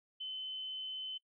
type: tone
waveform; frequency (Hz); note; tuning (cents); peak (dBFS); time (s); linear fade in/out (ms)
sine; 3048; G7; -49; -39; 0.2-1.18; 10
effects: noise-tail reverb RT60 0.1 s tail -20 dB re dry